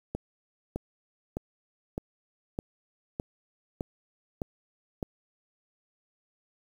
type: click train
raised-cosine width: 2 ms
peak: -18 dBFS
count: 9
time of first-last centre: 0.15-5.028 s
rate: 1.64 Hz
effects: 8-bit